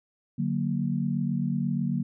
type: chord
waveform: sine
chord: D augmented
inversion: none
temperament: equal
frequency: 146.83 / 185 / 233.1 Hz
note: D3 / F#3 / A#3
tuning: 0 / 0 / 0 cents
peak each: -29 dBFS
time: 0.38-2.03 s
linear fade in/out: 10 ms
effects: none